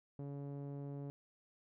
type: tone with low-pass filter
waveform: sawtooth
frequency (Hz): 141.4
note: C#3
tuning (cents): +35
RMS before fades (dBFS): -45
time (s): 0.19-1.1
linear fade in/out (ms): 0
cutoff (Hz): 510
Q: 0.96
effects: none